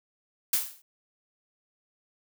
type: noise with exponential decay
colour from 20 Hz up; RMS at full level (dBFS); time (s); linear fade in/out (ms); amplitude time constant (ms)
blue; -21; 0.53-0.82; 5; 61
effects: none